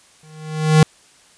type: tone with exponential growth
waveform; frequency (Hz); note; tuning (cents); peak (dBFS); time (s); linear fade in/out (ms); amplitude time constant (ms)
square; 155.56; D#3; 0; -6; 0.23-0.83; 2; 130
effects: white hiss -51 dBFS RMS until 1.37 s + resampled to 22050 Hz